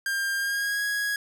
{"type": "tone with pitch glide", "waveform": "45% pulse", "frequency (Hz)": [1600, 1659.3], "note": ["G6", "G#6"], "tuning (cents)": [35, -2], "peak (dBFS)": -25, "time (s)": [0.06, 1.16], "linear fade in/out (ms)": 2, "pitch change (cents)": 63, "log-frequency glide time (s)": [0.36, 0.83], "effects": []}